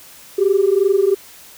sine tone pair together, 381.3 / 404 Hz, G4 / G#4, -48 / -48 cents, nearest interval minor second, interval 100 cents, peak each -14 dBFS, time 0.38-1.15 s, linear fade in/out 10 ms, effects tanh soft clip ceiling -5 dBFS + white hiss -42 dBFS RMS until 1.57 s

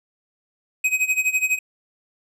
square tone with tremolo, 2523 Hz, D#7, 23 cents sharp, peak -16 dBFS, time 0.84-1.59 s, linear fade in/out 5 ms, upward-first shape sine, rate 12 Hz, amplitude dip 85%, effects low-pass 12000 Hz 12 dB/octave

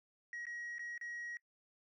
sine tone with dropouts, 1900 Hz, A#6, 33 cents sharp, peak -40 dBFS, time 0.33-1.37 s, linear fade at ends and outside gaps 1 ms, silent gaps 0.454-0.467 / 0.783-0.793 / 0.978-1.012 s, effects noise-tail reverb RT60 0.1 s tail -24 dB re dry + tanh soft clip ceiling -40 dBFS

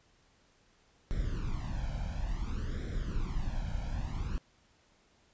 brown noise with flanger, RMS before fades -34 dBFS, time 1.11-4.38 s, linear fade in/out 0 ms, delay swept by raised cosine 0.54 to 1.3 ms, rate 0.57 Hz, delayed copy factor +0.85, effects pink hiss -67 dBFS RMS until 5.33 s + resampled to 16000 Hz

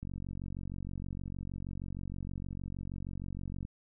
click train, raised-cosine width 5 ms, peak -28 dBFS, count 169, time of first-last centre 0.03-3.651 s, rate 46.4 Hz, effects none

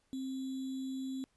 sine tone with sample-and-hold, 263.8 Hz, C4, 14 cents sharp, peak -36 dBFS, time 0.13-1.24 s, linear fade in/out 0 ms, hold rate 3675 Hz, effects pink hiss -75 dBFS RMS until 1.36 s + resampled to 24000 Hz

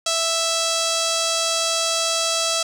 5% pulse tone with notch filter, 659.3 Hz, E5, in tune, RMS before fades -21 dBFS, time 0.06-2.63 s, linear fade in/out 5 ms, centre 2100 Hz, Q 1.7, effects low-pass 10000 Hz 12 dB/octave + 7-bit

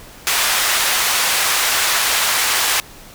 pink band-pass noise, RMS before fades -17 dBFS, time 0.27-2.8 s, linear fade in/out 0 ms, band 1100 to 16000 Hz, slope 12 dB/octave, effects pink hiss -40 dBFS RMS until 3.14 s

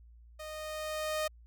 sawtooth tone with level ramp, 618 Hz, D#5, 12 cents flat, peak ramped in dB -38 to -26 dBFS, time 0.39-1.28 s, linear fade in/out 10 ms, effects added 58 Hz sine -53 dBFS peak until 1.46 s

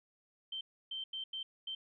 sine tone bursts at uneven times, 3119 Hz, G7, 9 cents flat, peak -38 dBFS, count 5, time 0.52-0.61 / 0.91-1.04 / 1.13-1.24 / 1.33-1.43 / 1.67-1.75 s, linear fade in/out 5 ms, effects none

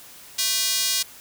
square tone with high-pass filter, 220 Hz, A3, in tune, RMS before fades -23 dBFS, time 0.38-1.03 s, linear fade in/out 10 ms, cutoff 4400 Hz, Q 1.2, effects white hiss -45 dBFS RMS until 1.2 s

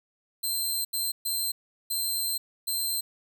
10% pulse tone bursts at uneven times, 4127 Hz, C8, 25 cents flat, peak -20 dBFS, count 5, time 0.43-0.85 / 0.93-1.12 / 1.25-1.52 / 1.9-2.38 / 2.67-3.01 s, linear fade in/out 10 ms, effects none

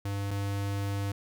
square tone pair in turn, 99.9 / 99.9 Hz, G2 / G2, +33 / +33 cents, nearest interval unison, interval 0 cents, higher neither, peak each -31 / -30 dBFS, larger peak second, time 0.05-0.31 / 0.31-1.12 s, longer second, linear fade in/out 5 ms, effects none

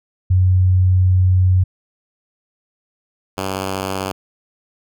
sine / 5% pulse tone pair in turn, 92.2 / 95.67 Hz, F#2 / G2, -6 / -42 cents, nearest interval minor second, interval 64 cents, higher second, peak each -10 / -10 dBFS, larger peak neither, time 0.3-1.64 / 3.37-4.12 s, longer first, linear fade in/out 10 ms, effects none

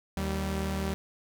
sawtooth tone pair together, 76.85 / 193.9 Hz, D#2 / G3, -21 / -19 cents, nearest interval octave + major third, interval 1602 cents, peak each -28 dBFS, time 0.17-0.94 s, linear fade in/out 0 ms, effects none

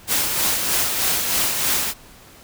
white noise with tremolo, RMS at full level -19 dBFS, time 0.07-1.94 s, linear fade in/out 50 ms, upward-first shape sine, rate 3.2 Hz, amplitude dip 40%, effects pink hiss -46 dBFS RMS until 2.43 s

